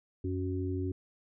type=harmonic tone; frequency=92.5 Hz; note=F#2; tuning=in tune; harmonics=1 / 3 / 4; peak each=-33 / -36 / -37 dBFS; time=0.24-0.92 s; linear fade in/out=5 ms; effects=none